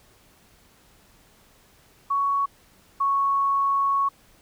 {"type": "tone pair in turn", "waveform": "sine", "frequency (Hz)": [1116, 1107.7], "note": ["C#6", "C#6"], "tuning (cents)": [11, -2], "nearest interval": "unison", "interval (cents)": 13, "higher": "first", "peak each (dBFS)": [-20, -19], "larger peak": "second", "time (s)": [[2.1, 2.46], [3, 4.09]], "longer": "second", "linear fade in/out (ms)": 10, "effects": ["pink hiss -57 dBFS RMS until 4.41 s"]}